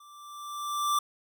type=tone with level ramp; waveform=square; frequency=1174.7 Hz; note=D6; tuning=in tune; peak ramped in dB=-52 to -23 dBFS; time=0-0.99 s; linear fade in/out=5 ms; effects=none